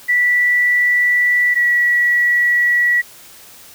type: tone pair in turn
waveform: sine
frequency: 1961 / 1936.2 Hz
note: B6 / B6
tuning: -13 / -35 cents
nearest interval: unison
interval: 22 cents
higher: first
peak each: -11 dBFS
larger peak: neither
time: 0.08-1.55 / 1.55-3.02 s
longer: neither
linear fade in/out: 20 ms
effects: white hiss -41 dBFS RMS until 3.74 s